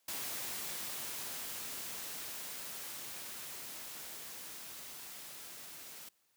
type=noise with level ramp; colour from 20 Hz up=white; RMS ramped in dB=-40 to -50 dBFS; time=0.08-6.09 s; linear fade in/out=5 ms; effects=white hiss -75 dBFS RMS until 6.36 s + high-pass 100 Hz 12 dB/octave